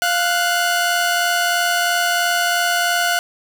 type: tone pair together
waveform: sawtooth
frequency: 698.5 / 1480 Hz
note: F5 / F#6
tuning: 0 / 0 cents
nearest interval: octave + minor second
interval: 1300 cents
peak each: -15 dBFS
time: 0.02-3.19 s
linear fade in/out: 0 ms
effects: none